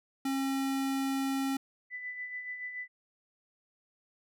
square tone, 270 Hz, C#4, 45 cents flat, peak -30 dBFS, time 0.25-1.57 s, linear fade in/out 5 ms
sine tone with tremolo, 1993 Hz, B6, 15 cents sharp, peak -35 dBFS, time 1.9-2.88 s, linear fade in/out 50 ms, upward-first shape sine, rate 7 Hz, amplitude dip 50%
effects none

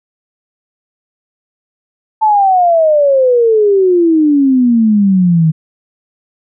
sine exponential sweep, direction down, 885 to 155.3 Hz, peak -6 dBFS, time 2.21-5.52 s, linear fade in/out 20 ms, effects none

